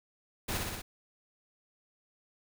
pink noise with echo, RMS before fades -34 dBFS, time 0.48-0.58 s, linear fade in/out 10 ms, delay 60 ms, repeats 4, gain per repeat -2 dB, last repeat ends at 0.82 s, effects none

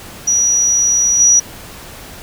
sine tone with level steps, 5820 Hz, F#8, 29 cents flat, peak -10 / -6 dBFS, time 0.27-1.4 s, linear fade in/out 10 ms, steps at 1.19 s, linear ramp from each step 20 ms, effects pink hiss -34 dBFS RMS until 2.22 s

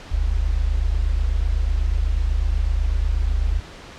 sine tone pair together, 41.21 / 69.3 Hz, E1 / C#2, 0 / 0 cents, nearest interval major sixth, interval 900 cents, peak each -19 / -21 dBFS, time 0.11-3.6 s, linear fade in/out 10 ms, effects pink hiss -40 dBFS RMS until 3.98 s + low-pass 5000 Hz 12 dB/octave

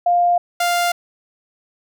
sine / sawtooth tone pair in turn, 702 / 698.9 Hz, F5 / F5, +9 / +1 cents, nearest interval unison, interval 8 cents, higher first, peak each -12 dBFS, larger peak neither, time 0.06-0.38 / 0.6-0.92 s, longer neither, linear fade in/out 5 ms, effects none

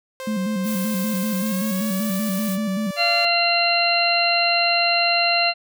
sawtooth tone with pitch glide, 524 to 581.4 Hz, C5 to D5, +2 to -18 cents, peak -26 dBFS, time 0.2-3.25 s, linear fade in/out 0 ms, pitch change +180 cents, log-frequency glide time 1.35-2.13 s
sine tone with vibrato, 202.4 Hz, G#3, 44 cents flat, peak -21 dBFS, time 0.27-2.91 s, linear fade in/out 5 ms, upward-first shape square, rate 5.2 Hz, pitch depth 110 cents each way
blue noise, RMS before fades -32 dBFS, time 0.63-2.58 s, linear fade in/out 50 ms
harmonic tone, 689 Hz, F5, 24 cents flat, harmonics 1 / 2 / 3 / 4 / 6, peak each -21 / -28 / -27 / -21 / -21 dBFS, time 2.96-5.54 s, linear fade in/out 50 ms
effects none

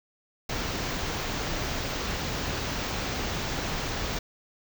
pink band-stop noise, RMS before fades -31 dBFS, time 0.49-4.19 s, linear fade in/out 5 ms, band 6900 to 16000 Hz, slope 48 dB/octave, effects none

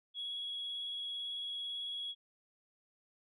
sine tone with vibrato, 3338 Hz, G#7, 8 cents sharp, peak -37 dBFS, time 0.14-2.15 s, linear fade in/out 50 ms, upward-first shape square, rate 18 Hz, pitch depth 11 cents each way, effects tanh soft clip ceiling -33 dBFS

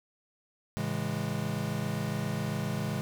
square chord, A major seventh, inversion none, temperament equal with one note detuned, 110 / 137.48 / 164.81 / 207.7 Hz, A2 / C#3 / E3 / G#3, 0 / -14 / 0 / 0 cents, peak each -38 / -36 / -37 / -36 dBFS, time 0.77-3.01 s, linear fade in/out 0 ms, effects none

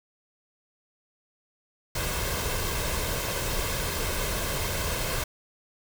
pink noise with comb filter, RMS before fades -29 dBFS, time 1.95-5.24 s, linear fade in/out 5 ms, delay 1.9 ms, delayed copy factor +0.5, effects none

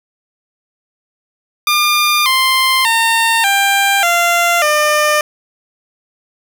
15% pulse tone with pitch steps, 1203 / 1047.3 / 911.7 / 793.7 / 690.9 / 601.5 Hz, D6 / C6 / A#5 / G5 / F5 / D5, +41 / +1 / -39 / +21 / -19 / +41 cents, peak -4 dBFS, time 1.67-5.21 s, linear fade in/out 2 ms, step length 590 ms, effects none

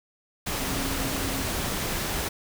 sine tone in noise, 270 Hz, C#4, 45 cents flat, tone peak -34 dBFS, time 0.61-1.43 s, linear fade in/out 10 ms, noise pink, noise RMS -29 dBFS, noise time 0.46-2.29 s, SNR -8 dB, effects none

